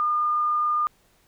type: tone with frequency modulation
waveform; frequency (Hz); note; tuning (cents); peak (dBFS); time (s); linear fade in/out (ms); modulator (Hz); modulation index
sine; 1212; D#6; -46; -20; 0-0.87; 0; 27.1; 0.25
effects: pink hiss -62 dBFS RMS until 1.27 s